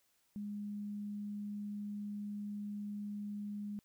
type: tone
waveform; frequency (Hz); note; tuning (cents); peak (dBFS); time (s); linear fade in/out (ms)
sine; 206; G#3; -14; -39; 0.36-3.79; 0
effects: white hiss -75 dBFS RMS until 3.84 s